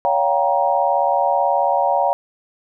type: chord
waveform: sine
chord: G half-diminished seventh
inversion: second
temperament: just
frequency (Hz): 564.5 / 705.6 / 784 / 940.8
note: Db5 / F5 / G5 / Bb5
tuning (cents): +31 / +18 / 0 / +16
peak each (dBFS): -20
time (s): 0.05-2.13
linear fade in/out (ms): 0
effects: none